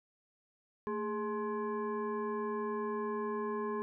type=tone with frequency modulation; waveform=sine; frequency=415.3 Hz; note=G#4; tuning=in tune; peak=-33 dBFS; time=0.87-3.82 s; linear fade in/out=0 ms; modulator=638 Hz; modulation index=1.1; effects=none